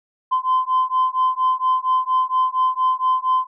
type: beating tone pair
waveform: sine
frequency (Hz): 1027 / 1031.3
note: C6 / C6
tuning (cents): -33 / -25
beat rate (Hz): 4.3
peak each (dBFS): -18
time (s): 0.31-3.47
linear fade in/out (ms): 20
effects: tanh soft clip ceiling -11 dBFS